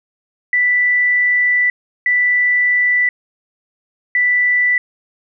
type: tone bursts at uneven times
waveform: sine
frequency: 1975.5 Hz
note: B6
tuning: in tune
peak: -11 dBFS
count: 3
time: 0.53-1.7 / 2.06-3.09 / 4.15-4.78 s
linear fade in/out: 2 ms
effects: none